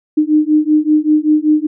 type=beating tone pair; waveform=sine; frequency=302.6 / 307.8 Hz; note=D#4 / D#4; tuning=-48 / -19 cents; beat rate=5.2 Hz; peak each=-12 dBFS; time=0.17-1.67 s; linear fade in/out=10 ms; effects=none